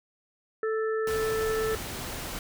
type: harmonic tone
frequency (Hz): 440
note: A4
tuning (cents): 0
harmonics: 1 / 3 / 4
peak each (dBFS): -26 / -36 / -38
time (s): 0.63-1.75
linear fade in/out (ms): 2
type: noise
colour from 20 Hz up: pink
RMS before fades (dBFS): -36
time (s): 1.07-2.39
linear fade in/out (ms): 2
effects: none